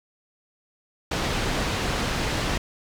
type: low-pass noise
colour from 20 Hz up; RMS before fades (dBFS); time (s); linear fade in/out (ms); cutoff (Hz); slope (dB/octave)
pink; -26; 1.11-2.58; 5; 5300; 12
effects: none